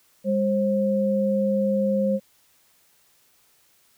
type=tone pair together; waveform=sine; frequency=202 / 533 Hz; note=G#3 / C5; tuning=-48 / +32 cents; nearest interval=octave + perfect fourth; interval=1680 cents; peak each=-22 dBFS; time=0.24-2.2 s; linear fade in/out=50 ms; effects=white hiss -61 dBFS RMS until 3.97 s